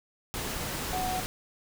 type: tone in noise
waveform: sine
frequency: 740 Hz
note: F#5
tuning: in tune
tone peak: -30 dBFS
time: 0.93-1.2 s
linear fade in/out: 0 ms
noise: pink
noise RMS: -34 dBFS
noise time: 0.34-1.26 s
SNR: +1 dB
effects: none